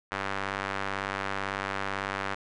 square tone with band-pass filter, 49 Hz, G1, in tune, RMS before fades -33 dBFS, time 0.11-2.35 s, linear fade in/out 10 ms, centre 1500 Hz, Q 1.2, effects resampled to 22050 Hz

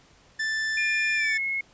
45% pulse tone, 1762 Hz, A6, 2 cents sharp, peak -25 dBFS, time 0.39-1.38 s, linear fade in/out 10 ms
sine tone with pitch glide, 2411 to 2173 Hz, D7 to C#7, +45 to -35 cents, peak -25 dBFS, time 0.77-1.61 s, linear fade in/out 5 ms, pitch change -180 cents, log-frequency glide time 1.15-1.39 s
effects pink hiss -57 dBFS RMS until 1.73 s + resampled to 16000 Hz

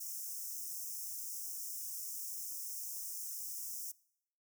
white high-pass noise, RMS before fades -43 dBFS, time 0-3.92 s, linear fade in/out 10 ms, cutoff 5300 Hz, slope 96 dB/octave, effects noise-tail reverb RT60 0.7 s tail -22 dB re dry

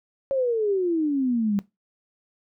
sine exponential sweep, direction down, 554.4 to 196 Hz, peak -20 dBFS, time 0.31-1.59 s, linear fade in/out 0 ms, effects noise-tail reverb RT60 0.2 s tail -19 dB re dry

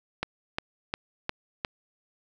click train, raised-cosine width 0.3 ms, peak -12 dBFS, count 5, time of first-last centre 0.23-1.648 s, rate 2.82 Hz, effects none

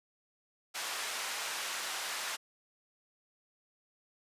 pink band-pass noise, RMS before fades -38 dBFS, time 0.74-2.37 s, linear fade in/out 20 ms, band 990 to 10000 Hz, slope 12 dB/octave, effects resampled to 32000 Hz

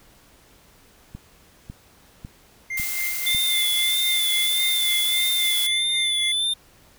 click train, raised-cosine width 5 ms, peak -23 dBFS, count 5, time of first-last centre 1.15-3.348 s, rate 1.82 Hz
triangle tone with tremolo, 2099 Hz, C7, 5 cents sharp, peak -23 dBFS, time 2.7-6.32 s, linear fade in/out 5 ms, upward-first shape sine, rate 3.7 Hz, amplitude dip 70%
blue noise, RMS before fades -28 dBFS, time 2.77-5.67 s, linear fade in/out 5 ms
square tone with vibrato, 3520 Hz, A7, in tune, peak -21 dBFS, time 3.26-6.54 s, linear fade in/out 10 ms, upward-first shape sine, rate 1.6 Hz, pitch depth 45 cents each way
effects pink hiss -54 dBFS RMS until 6.98 s

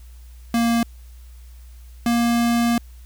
square tone pair in turn, 233.1 / 235.5 Hz, A#3 / A#3, 0 / +18 cents, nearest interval unison, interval 18 cents, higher second, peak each -17 dBFS, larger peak neither, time 0.54-0.83 / 2.06-2.78 s, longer second, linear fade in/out 2 ms, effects added 60 Hz sine -39 dBFS peak until 3.05 s + white hiss -56 dBFS RMS until 3.05 s

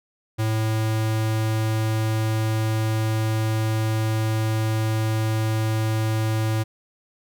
square tone, 110 Hz, A2, in tune, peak -21 dBFS, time 0.38-6.64 s, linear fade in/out 20 ms, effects none

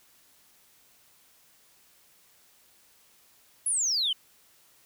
sine exponential sweep, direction down, 11000 to 2960 Hz, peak -23 dBFS, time 3.66-4.13 s, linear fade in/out 5 ms, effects tanh soft clip ceiling -20 dBFS + white hiss -61 dBFS RMS until 4.85 s

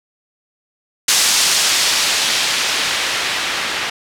blue noise with low-pass filter sweep, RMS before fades -17 dBFS, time 1.08-3.9 s, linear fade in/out 5 ms, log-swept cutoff 6500 to 2300 Hz, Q 0.8, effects none

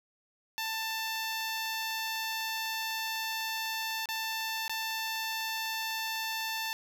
10% pulse tone with dropouts, 888 Hz, A5, 16 cents sharp, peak -24 dBFS, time 0.58-6.73 s, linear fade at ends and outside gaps 0 ms, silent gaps 4.057-4.088 / 4.68-4.695 s, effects none

